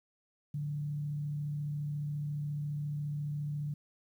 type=tone with frequency modulation; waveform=sine; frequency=147 Hz; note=D3; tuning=2 cents sharp; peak=-33 dBFS; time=0.54-3.74 s; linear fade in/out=5 ms; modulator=34.4 Hz; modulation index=0.25; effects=11-bit